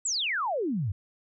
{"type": "exponential sweep", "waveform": "sine", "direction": "down", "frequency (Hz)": [8120, 87.2], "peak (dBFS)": -26, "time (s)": [0.05, 0.92], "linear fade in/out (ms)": 5, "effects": []}